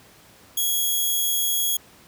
5% pulse tone, 3322 Hz, G#7, in tune, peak -12 dBFS, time 0.57-1.77 s, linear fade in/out 5 ms, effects pink hiss -51 dBFS RMS until 2.07 s + high-pass 80 Hz 12 dB/octave

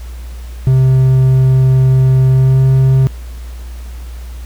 triangle tone with pitch glide, 130.81 to 132.41 Hz, C3 to C3, 0 to +21 cents, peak -4 dBFS, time 0.67-3.07 s, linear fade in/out 0 ms, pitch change +21 cents, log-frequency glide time 2.31-2.64 s, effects added 60 Hz sine -24 dBFS peak until 4.45 s + pink hiss -41 dBFS RMS until 4.45 s

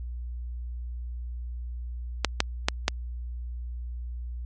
clicks, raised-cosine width 0.2 ms, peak -3 dBFS, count 4, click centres 2.247 / 2.404 / 2.685 / 2.881 s, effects added 60 Hz sine -32 dBFS peak until 4.45 s + MP3 48 kbps

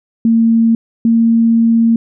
sine tone pair in turn, 227.9 / 229.1 Hz, A#3 / A#3, -39 / -30 cents, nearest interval unison, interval 9 cents, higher second, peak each -7 dBFS, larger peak neither, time 0.25-0.75 / 1.05-1.96 s, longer second, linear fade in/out 2 ms, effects none

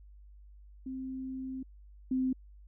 sine tone pair in turn, 261.6 / 259 Hz, C4 / C4, 0 / -17 cents, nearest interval unison, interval 17 cents, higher first, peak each -36 / -27 dBFS, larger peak second, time 0.86-1.63 / 2.11-2.33 s, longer first, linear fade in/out 5 ms, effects added 50 Hz sine -51 dBFS peak until 2.67 s

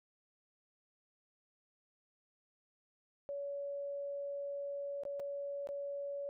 sine tone with dropouts, 565 Hz, C#5, 33 cents sharp, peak -38 dBFS, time 3.29-6.29 s, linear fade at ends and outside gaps 0 ms, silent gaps 5.035-5.052 / 5.196-5.2 / 5.672-5.689 s, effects none

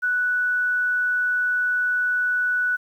sine tone, 1480 Hz, F#6, in tune, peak -19 dBFS, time 0.02-2.77 s, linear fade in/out 20 ms, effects 9-bit

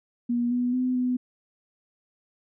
sine tone with pitch steps, 239.8 / 245.8 / 253.5 / 250.2 Hz, A#3 / B3 / B3 / B3, +49 / -8 / +45 / +23 cents, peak -22 dBFS, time 0.29-1.17 s, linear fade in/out 10 ms, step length 220 ms, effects none

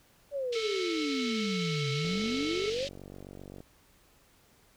sine exponential two-way sweep, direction down then up, 583 to 133.3 to 583 Hz, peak -30 dBFS, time 0.31-2.89 s, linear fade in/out 50 ms, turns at 1.91 s
pink band-pass noise, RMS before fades -40 dBFS, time 0.52-2.89 s, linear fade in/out 10 ms, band 2600 to 5200 Hz, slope 24 dB/octave
harmonic tone, 440 Hz, A4, in tune, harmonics 1 / 3 / 5 / 7 / 9, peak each -36 / -44 / -40 / -46 / -44 dBFS, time 0.55-2.7 s, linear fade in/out 5 ms
click train, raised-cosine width 2 ms, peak -32 dBFS, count 75, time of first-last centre 2.05-3.605 s, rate 47.6 Hz
effects pink hiss -63 dBFS RMS until 4.76 s

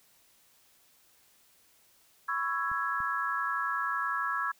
sine chord, C# minor seventh, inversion third, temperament just, 997.9 / 1108.7 / 1330.5 / 1663.1 Hz, B5 / C#6 / E6 / G#6, +18 / 0 / +16 / +2 cents, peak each -39 / -34 / -33 / -33 dBFS, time 2.28-4.52 s, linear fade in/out 10 ms
clicks, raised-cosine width 5 ms, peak -37 dBFS, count 2, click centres 2.716 / 3.004 s
effects white hiss -64 dBFS RMS until 4.59 s

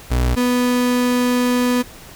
35% pulse tone pair in turn, 61.74 / 247 Hz, B1 / B3, 0 / 0 cents, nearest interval 2 octaves, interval 2400 cents, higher second, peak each -13 dBFS, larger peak neither, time 0.1-0.36 / 0.36-1.83 s, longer second, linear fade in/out 20 ms, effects pink hiss -40 dBFS RMS until 2.15 s

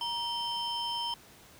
triangle tone cluster, 944 / 3105 / 5250 Hz, A#5 / G7 / E8, +22 / -17 / -8 cents, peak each -33 / -33 / -39 dBFS, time 0.01-1.14 s, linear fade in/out 2 ms, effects pink hiss -55 dBFS RMS until 1.59 s + high-pass 60 Hz 12 dB/octave

